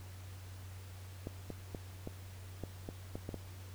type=clicks; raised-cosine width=2 ms; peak=-27 dBFS; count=9; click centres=1.271 / 1.503 / 1.748 / 2.074 / 2.637 / 2.889 / 3.155 / 3.291 / 3.343 s; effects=added 93 Hz sine -47 dBFS peak until 3.74 s + pink hiss -57 dBFS RMS until 3.74 s